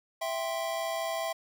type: chord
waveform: square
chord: C major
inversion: first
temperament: equal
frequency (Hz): 659.3 / 784 / 1046.5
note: E5 / G5 / C6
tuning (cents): 0 / 0 / 0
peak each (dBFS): -33 / -38 / -39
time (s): 0.21-1.33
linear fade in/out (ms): 10
effects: none